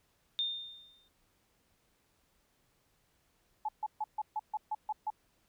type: tone with exponential decay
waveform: sine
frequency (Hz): 3630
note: A#7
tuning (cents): -47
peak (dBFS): -28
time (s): 0.39-1.08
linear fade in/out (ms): 0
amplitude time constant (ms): 150
type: tone bursts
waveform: sine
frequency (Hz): 856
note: A5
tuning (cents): -48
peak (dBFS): -31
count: 9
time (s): 3.65-5.103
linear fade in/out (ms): 5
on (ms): 37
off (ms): 140
effects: pink hiss -73 dBFS RMS until 5.48 s